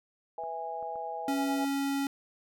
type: harmonic tone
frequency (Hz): 164.5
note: E3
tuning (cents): -3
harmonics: 3 / 4 / 5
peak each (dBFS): -42 / -39 / -36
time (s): 0.38-1.65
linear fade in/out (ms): 2
type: clicks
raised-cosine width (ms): 1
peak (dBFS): -38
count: 3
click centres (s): 0.437 / 0.827 / 0.957
type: tone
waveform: square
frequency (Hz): 277.3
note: C#4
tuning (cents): +1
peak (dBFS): -29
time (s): 1.28-2.07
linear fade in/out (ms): 2
effects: none